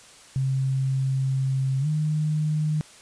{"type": "tone with pitch glide", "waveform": "sine", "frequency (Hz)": [133.4, 153.24], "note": ["C3", "D#3"], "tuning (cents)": [34, -26], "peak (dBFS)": -21, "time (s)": [0.36, 2.81], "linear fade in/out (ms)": 0, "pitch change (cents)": 240, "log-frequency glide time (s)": [1.8, 1.87], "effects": ["white hiss -49 dBFS RMS until 3.01 s", "resampled to 22050 Hz"]}